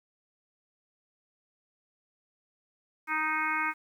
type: harmonic tone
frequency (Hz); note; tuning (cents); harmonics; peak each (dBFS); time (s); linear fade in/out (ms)
311.1; D#4; 0; 1 / 3 / 4 / 5 / 6 / 7 / 8; -41 / -34 / -33 / -33 / -40 / -32 / -39; 3.07-3.74; 50
effects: 10-bit